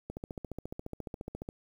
click train, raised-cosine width 2 ms, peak -25 dBFS, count 21, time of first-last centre 0.1-1.489 s, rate 14.4 Hz, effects 9-bit

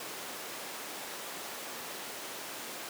pink high-pass noise, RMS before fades -42 dBFS, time 0-2.89 s, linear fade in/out 2 ms, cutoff 360 Hz, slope 12 dB/octave, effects none

